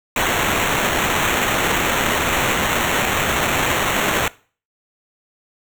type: noise with sample-and-hold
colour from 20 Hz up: white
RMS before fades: -19 dBFS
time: 0.16-4.28 s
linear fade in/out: 2 ms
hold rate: 4900 Hz
effects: noise-tail reverb RT60 0.4 s tail -21 dB re dry